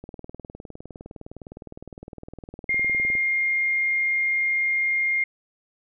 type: click train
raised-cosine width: 2 ms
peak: -25 dBFS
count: 62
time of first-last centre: 0.04-3.152 s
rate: 19.6 Hz
type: tone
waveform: sine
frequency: 2122 Hz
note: C7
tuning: 24 cents sharp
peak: -20 dBFS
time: 2.69-5.24 s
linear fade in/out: 5 ms
effects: none